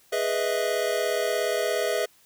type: chord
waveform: square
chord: E major seventh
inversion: first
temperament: equal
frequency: 415.3 / 493.9 / 622.3 / 659.3 Hz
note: G#4 / B4 / D#5 / E5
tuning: 0 / 0 / 0 / 0 cents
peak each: -30 dBFS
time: 0.12-2.06 s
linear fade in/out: 10 ms
effects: white hiss -59 dBFS RMS until 2.25 s